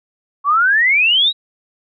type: exponential sweep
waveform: sine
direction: up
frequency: 1100 to 3915 Hz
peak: -10 dBFS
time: 0.44-1.33 s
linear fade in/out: 50 ms
effects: none